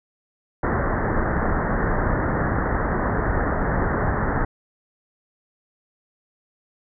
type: low-pass noise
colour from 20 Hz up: pink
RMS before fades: -22 dBFS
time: 0.63-4.45 s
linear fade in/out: 5 ms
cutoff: 1900 Hz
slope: 96 dB/octave
effects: none